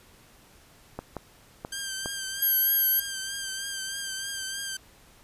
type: clicks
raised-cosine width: 1 ms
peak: -19 dBFS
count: 4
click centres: 0.99 / 1.167 / 1.649 / 2.059 s
type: tone with vibrato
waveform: 10% pulse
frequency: 1578 Hz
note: G6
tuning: 11 cents sharp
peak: -23 dBFS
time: 1.72-4.77 s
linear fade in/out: 5 ms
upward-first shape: triangle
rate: 3.2 Hz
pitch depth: 41 cents each way
type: tone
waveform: sine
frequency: 11550 Hz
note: F#9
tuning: 43 cents flat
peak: -21 dBFS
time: 2.42-3 s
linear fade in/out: 5 ms
effects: pink hiss -56 dBFS RMS until 5.23 s + resampled to 32000 Hz